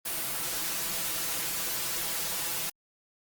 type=noise with comb filter; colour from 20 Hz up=white; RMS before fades=-32 dBFS; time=0.05-2.7 s; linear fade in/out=10 ms; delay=6 ms; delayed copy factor=+0.85; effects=Opus 32 kbps